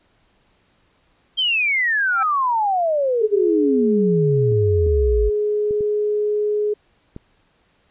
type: exponential sweep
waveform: sine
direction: down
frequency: 3210 to 50.2 Hz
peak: -16 dBFS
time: 1.37-5.3 s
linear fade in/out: 20 ms
type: tone with exponential growth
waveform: 25% pulse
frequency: 784 Hz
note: G5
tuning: in tune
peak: -16 dBFS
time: 2.06-2.23 s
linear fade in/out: 5 ms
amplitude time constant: 36 ms
type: tone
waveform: sine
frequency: 419.1 Hz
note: G#4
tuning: 16 cents sharp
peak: -17 dBFS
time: 3.21-6.74 s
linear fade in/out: 10 ms
type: clicks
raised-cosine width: 3 ms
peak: -20 dBFS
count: 5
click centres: 4.52 / 4.865 / 5.709 / 5.808 / 7.164 s
effects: pink hiss -61 dBFS RMS until 7.9 s + resampled to 8000 Hz